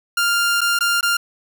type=tone with dropouts; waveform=sawtooth; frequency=1398 Hz; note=F6; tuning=1 cent sharp; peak=-12 dBFS; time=0.17-1.17 s; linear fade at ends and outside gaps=5 ms; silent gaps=0.608-0.614 / 0.79-0.807 / 1.01-1.028 s; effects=none